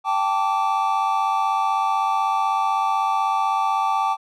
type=chord; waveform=triangle; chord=G suspended second; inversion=none; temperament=equal with one note detuned; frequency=784 / 880 / 1161.2 Hz; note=G5 / A5 / D6; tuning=0 / 0 / -20 cents; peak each=-21 dBFS; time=0.04-4.17 s; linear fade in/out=50 ms; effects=none